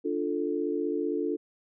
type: chord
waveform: sine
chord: D minor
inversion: none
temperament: equal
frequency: 293.7 / 349.2 / 440 Hz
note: D4 / F4 / A4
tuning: 0 / 0 / 0 cents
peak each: -31 dBFS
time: 0.04-1.37 s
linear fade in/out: 20 ms
effects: none